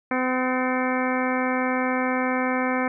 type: harmonic tone with a mistuned harmonic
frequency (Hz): 255.3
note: C4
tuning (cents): -42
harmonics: 1 / 2 / 3 / 4 / 5 / 6 / 7 / 8 / 9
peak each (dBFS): -25 / -28 / -30 / -31 / -32 / -33 / -33 / -34 / -35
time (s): 0.11-2.88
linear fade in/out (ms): 2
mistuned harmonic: 8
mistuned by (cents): +67
effects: none